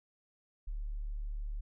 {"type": "tone", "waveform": "sine", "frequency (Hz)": 36.71, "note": "D1", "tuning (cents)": 0, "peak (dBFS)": -35, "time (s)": [0.67, 1.61], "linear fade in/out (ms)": 10, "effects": []}